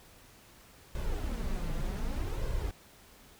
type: noise with flanger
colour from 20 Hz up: brown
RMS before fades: -33 dBFS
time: 0.95-2.71 s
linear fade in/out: 2 ms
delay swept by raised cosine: 1.9 to 5.9 ms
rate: 0.65 Hz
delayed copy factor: +0.6
effects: pink hiss -57 dBFS RMS until 3.39 s